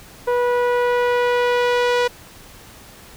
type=tone with low-pass filter sweep; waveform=sawtooth; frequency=487.9 Hz; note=B4; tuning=21 cents flat; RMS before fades=-18 dBFS; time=0.27-2.08 s; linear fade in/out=10 ms; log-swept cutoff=1200 to 4600 Hz; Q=0.78; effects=pink hiss -43 dBFS RMS until 3.16 s